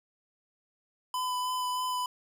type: tone with vibrato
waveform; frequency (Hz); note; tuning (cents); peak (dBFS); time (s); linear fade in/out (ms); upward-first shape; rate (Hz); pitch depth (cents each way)
square; 1004; B5; +28; -30; 1.14-2.06; 2; sine; 3.2; 12
effects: none